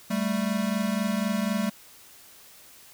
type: tone pair together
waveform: square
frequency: 196.2 / 220.2 Hz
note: G3 / A3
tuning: +2 / +2 cents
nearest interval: major second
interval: 200 cents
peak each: -28 dBFS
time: 0.1-1.7 s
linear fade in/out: 10 ms
effects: white hiss -51 dBFS RMS until 2.93 s